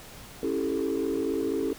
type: chord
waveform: sine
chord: A dominant seventh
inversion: first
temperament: just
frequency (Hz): 275 / 330 / 396 / 440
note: C#4 / E4 / G4 / A4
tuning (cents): -14 / +2 / +18 / 0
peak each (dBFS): -30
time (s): 0.43-1.73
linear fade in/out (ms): 2
effects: tanh soft clip ceiling -19 dBFS + pink hiss -46 dBFS RMS until 1.78 s